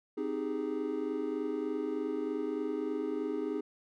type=chord; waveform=triangle; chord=Ab major seventh; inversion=first; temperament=equal; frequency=261.6 / 311.1 / 392 / 415.3 Hz; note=C4 / Eb4 / G4 / Ab4; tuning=0 / 0 / 0 / 0 cents; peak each=-37 / -34 / -39 / -34 dBFS; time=0.17-3.61 s; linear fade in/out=10 ms; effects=none

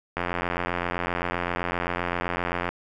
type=click train; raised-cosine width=0.5 ms; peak=-11 dBFS; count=222; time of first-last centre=0.17-2.69 s; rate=87.7 Hz; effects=none

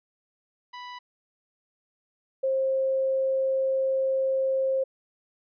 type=tone pair in turn; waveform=sawtooth / sine; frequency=987.8 / 531.5 Hz; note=B5 / C5; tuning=0 / +27 cents; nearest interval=major seventh; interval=1073 cents; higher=first; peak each=-34 / -22 dBFS; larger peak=second; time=0.73-0.99 / 2.43-4.84 s; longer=second; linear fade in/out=10 ms; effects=resampled to 11025 Hz

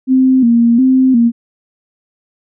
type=tone with vibrato; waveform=sine; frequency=246.9 Hz; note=B3; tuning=in tune; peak=-6 dBFS; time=0.07-1.32 s; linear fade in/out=50 ms; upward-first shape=square; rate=1.4 Hz; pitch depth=92 cents each way; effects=none

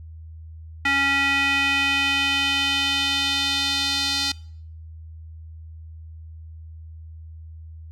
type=tone with band-pass filter sweep; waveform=square; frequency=277.2 Hz; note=C#4; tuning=in tune; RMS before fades=-22 dBFS; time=0.85-4.32 s; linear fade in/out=5 ms; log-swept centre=2100 to 4300 Hz; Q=2.8; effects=noise-tail reverb RT60 0.6 s tail -24 dB re dry + added 80 Hz sine -37 dBFS peak until 7.91 s

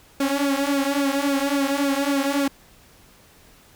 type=tone with flanger; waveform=sawtooth; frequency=279 Hz; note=C#4; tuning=11 cents sharp; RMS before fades=-22 dBFS; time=0.2-2.48 s; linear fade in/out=5 ms; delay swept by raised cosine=0.97 to 4.57 ms; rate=3.6 Hz; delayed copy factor=-0.8; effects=pink hiss -52 dBFS RMS until 3.75 s

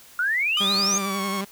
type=exponential sweep; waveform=sine; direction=up; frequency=1396.9 to 6645 Hz; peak=-20 dBFS; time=0.19-0.98 s; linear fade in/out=2 ms
type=tone with pitch glide; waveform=sawtooth; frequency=1224 to 1096.8 Hz; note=D#6 to C#6; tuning=-29 to -19 cents; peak=-24 dBFS; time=0.57-1.41 s; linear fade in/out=2 ms; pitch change=-190 cents; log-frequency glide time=0.9-1.24 s
type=tone with vibrato; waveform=sawtooth; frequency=196.5 Hz; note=G3; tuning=4 cents sharp; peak=-23 dBFS; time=0.6-1.45 s; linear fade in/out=10 ms; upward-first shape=sine; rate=11 Hz; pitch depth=41 cents each way
effects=white hiss -49 dBFS RMS until 1.51 s

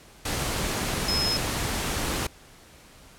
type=tone in noise; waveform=sine; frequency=5150 Hz; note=E8; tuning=41 cents flat; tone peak=-24 dBFS; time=1.08-1.37 s; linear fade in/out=5 ms; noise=pink; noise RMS=-28 dBFS; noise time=0.25-2.27 s; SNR=+1 dB; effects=pink hiss -51 dBFS RMS until 3.18 s + low-pass 12000 Hz 12 dB/octave

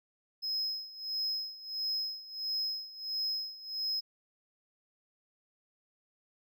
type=tone with tremolo; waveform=triangle; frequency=5120 Hz; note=D#8; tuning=49 cents sharp; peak=-29 dBFS; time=0.42-4.01 s; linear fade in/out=20 ms; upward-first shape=sine; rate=1.5 Hz; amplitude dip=85%; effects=none

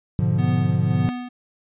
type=chord; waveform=triangle; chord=G# diminished seventh; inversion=none; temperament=equal; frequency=103.83 / 123.47 / 146.83 / 174.61 Hz; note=G#2 / B2 / D3 / F3; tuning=0 / 0 / 0 / 0 cents; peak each=-21 dBFS; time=0.19-1.09 s; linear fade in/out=0 ms
type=tone with tremolo; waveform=square; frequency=246.9 Hz; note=B3; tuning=in tune; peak=-25 dBFS; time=0.38-1.29 s; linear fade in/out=10 ms; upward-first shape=triangle; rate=1.8 Hz; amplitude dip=85%
effects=resampled to 8000 Hz

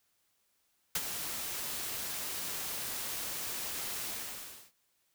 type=noise with ADSR envelope; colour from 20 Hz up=white; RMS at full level=-30 dBFS; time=0.95-4.72 s; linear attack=5 ms; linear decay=41 ms; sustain=-8 dB; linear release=670 ms; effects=white hiss -75 dBFS RMS until 5.14 s

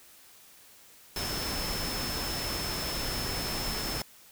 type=tone in noise; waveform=sine; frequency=5274 Hz; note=E8; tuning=in tune; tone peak=-36 dBFS; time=1.16-4.02 s; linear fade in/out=2 ms; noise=pink; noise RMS=-34 dBFS; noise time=1.16-4.02 s; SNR=-5 dB; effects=white hiss -55 dBFS RMS until 4.31 s

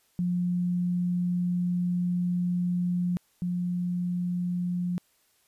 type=tone pair in turn; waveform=sine; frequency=177.4 / 177.4 Hz; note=F3 / F3; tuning=+27 / +27 cents; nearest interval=unison; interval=0 cents; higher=neither; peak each=-24 / -26 dBFS; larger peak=first; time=0.19-3.17 / 3.42-4.98 s; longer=first; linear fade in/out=0 ms; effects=white hiss -67 dBFS RMS until 5.47 s + resampled to 32000 Hz

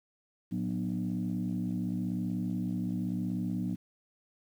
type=tone cluster; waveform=sine; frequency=111.9 / 182.8 / 243.7 / 299.6 Hz; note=A2 / F#3 / B3 / D4; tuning=+30 / -21 / -23 / +35 cents; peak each=-38 / -32 / -35 / -38 dBFS; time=0.51-3.76 s; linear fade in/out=20 ms; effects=tanh soft clip ceiling -23 dBFS + 10-bit

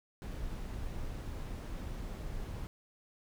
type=noise; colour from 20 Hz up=brown; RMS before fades=-40 dBFS; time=0.22-2.67 s; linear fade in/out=0 ms; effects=none

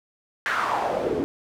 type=noise with band-pass filter sweep; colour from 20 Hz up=pink; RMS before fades=-25 dBFS; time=0.46-1.24 s; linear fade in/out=0 ms; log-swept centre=1700 to 310 Hz; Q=3.5; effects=none

